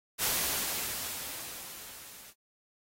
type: noise with level ramp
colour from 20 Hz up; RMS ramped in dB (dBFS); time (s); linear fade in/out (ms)
white; -28 to -51; 0.18-2.34; 50
effects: AAC 48 kbps